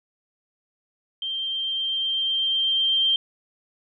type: tone with level ramp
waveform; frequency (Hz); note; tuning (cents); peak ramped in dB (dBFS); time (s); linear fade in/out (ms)
sine; 3156; G7; +11; -26 to -17; 1.22-3.16; 2
effects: none